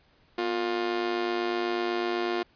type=tone with amplitude modulation; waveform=sawtooth; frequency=353.7 Hz; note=F4; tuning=22 cents sharp; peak=-19 dBFS; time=0.38-2.43 s; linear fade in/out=5 ms; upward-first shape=sine; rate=108 Hz; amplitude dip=75%; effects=pink hiss -63 dBFS RMS until 2.55 s + resampled to 11025 Hz